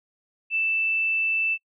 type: tone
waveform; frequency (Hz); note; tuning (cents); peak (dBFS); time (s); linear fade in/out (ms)
sine; 2649; E7; +8; -21; 0.5-1.58; 50
effects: noise-tail reverb RT60 0.1 s tail -25 dB re dry